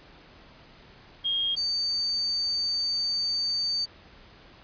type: tone pair in turn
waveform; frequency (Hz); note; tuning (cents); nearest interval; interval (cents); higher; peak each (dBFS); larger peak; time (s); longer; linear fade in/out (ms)
sine; 3243 / 4586; G#7 / D8; -42 / -42; tritone; 600; second; -24; neither; 1.24-1.56 / 1.56-3.86; second; 20
effects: pink hiss -52 dBFS RMS until 4.63 s + resampled to 11025 Hz